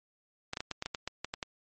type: clicks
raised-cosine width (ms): 0.2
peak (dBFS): -17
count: 11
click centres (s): 0.534 / 0.571 / 0.605 / 0.713 / 0.824 / 0.86 / 0.948 / 1.076 / 1.246 / 1.339 / 1.428
effects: MP3 32 kbps